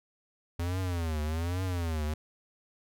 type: tone with vibrato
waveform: square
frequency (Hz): 84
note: E2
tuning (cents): +33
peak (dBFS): -30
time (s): 0.59-2.14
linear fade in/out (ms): 5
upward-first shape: triangle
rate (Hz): 1.2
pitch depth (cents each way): 210
effects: none